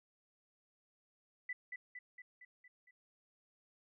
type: tone with echo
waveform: sine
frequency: 1990 Hz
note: B6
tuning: 13 cents sharp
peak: -38 dBFS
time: 1.49-1.53 s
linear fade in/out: 5 ms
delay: 230 ms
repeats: 6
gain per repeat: -4 dB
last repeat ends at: 2.91 s
effects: none